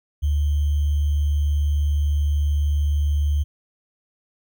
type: tone with sample-and-hold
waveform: sine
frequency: 73.42 Hz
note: D2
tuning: in tune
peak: -17 dBFS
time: 0.22-3.44 s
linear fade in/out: 20 ms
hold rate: 3150 Hz
effects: none